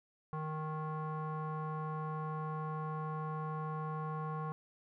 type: tone with low-pass filter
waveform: square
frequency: 155.56 Hz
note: D#3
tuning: in tune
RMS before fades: -39 dBFS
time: 0.33-4.52 s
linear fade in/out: 0 ms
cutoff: 1100 Hz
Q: 4.4
effects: none